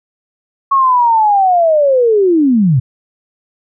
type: linear sweep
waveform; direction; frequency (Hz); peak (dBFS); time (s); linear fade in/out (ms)
sine; down; 1108.7 to 116.54; -7; 0.71-2.8; 10
effects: none